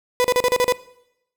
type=tone bursts; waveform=35% pulse; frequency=496.2 Hz; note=B4; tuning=8 cents sharp; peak=-13 dBFS; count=7; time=0.2-0.723 s; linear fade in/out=0 ms; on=43 ms; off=37 ms; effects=noise-tail reverb RT60 0.8 s tail -19 dB re dry